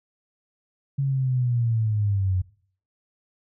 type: linear sweep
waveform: sine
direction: down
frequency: 139.7 to 90.3 Hz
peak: -20 dBFS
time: 0.98-2.42 s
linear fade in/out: 10 ms
effects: noise-tail reverb RT60 0.5 s tail -19 dB re dry